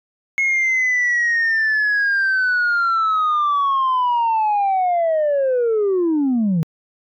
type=linear sweep; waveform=sine; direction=down; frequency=2175 to 152.9 Hz; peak=-13 dBFS; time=0.38-6.63 s; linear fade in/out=0 ms; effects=tanh soft clip ceiling -13 dBFS